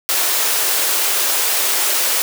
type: high-pass noise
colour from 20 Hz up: white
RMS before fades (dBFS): -17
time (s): 0.09-2.22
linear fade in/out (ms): 0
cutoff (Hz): 350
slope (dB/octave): 24
effects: none